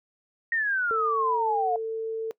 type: exponential sweep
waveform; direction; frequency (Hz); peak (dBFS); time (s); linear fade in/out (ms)
sine; down; 1879 to 698.5; -23; 0.52-1.76; 2
type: tone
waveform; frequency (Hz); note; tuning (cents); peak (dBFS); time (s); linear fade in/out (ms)
sine; 446.6; A4; +26; -27; 0.91-2.31; 0
effects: noise-tail reverb RT60 0.1 s tail -21 dB re dry